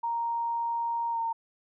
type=tone with pitch glide; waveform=sine; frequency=932.3 to 916.3 Hz; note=A#5 to A#5; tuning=0 to -30 cents; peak=-27 dBFS; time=0.03-1.33 s; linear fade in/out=10 ms; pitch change=-30 cents; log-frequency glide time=1.11-1.19 s; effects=none